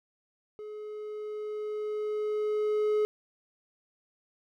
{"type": "tone with level ramp", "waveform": "triangle", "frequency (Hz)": 424.1, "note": "G#4", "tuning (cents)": 36, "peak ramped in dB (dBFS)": [-37, -21], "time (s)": [0.59, 3.05], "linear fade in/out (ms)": 0, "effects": []}